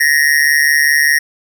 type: tone with amplitude modulation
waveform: square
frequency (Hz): 1864.7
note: A#6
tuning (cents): 0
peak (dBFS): -6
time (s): 0-1.19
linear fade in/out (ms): 10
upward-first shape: sine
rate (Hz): 145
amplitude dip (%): 85
effects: none